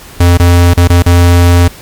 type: tone with dropouts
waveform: square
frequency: 87.3 Hz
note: F2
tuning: in tune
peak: -3 dBFS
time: 0.2-1.68 s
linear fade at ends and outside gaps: 5 ms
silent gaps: 0.374-0.397 / 0.737-0.773 / 0.876-0.898 / 1.024-1.061 s
effects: pink hiss -32 dBFS RMS until 1.81 s + MP3 96 kbps